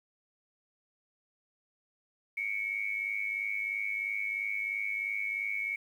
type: tone pair together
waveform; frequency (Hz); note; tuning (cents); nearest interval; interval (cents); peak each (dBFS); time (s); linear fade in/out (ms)
sine; 2197 / 2300; C#7 / D7; -16 / -37; minor second; 79; -33 / -35; 2.37-5.76; 5
effects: 10-bit